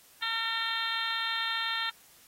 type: harmonic tone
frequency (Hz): 454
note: A#4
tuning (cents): -46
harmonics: 2 / 3 / 4 / 5 / 6 / 7 / 8 / 9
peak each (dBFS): -41 / -36 / -34 / -42 / -42 / -37 / -35 / -40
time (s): 0.22-1.9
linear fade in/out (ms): 5
effects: white hiss -58 dBFS RMS until 2.27 s + AAC 48 kbps